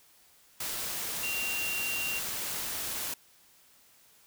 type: tone in noise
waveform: sine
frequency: 2763 Hz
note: F7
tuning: 19 cents flat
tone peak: -32 dBFS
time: 1.23-2.19 s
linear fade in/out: 5 ms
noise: white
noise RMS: -35 dBFS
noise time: 0.6-3.14 s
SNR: 0 dB
effects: white hiss -61 dBFS RMS until 4.26 s